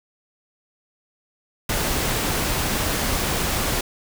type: noise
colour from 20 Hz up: pink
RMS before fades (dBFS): -23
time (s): 1.69-3.81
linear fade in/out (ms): 5
effects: none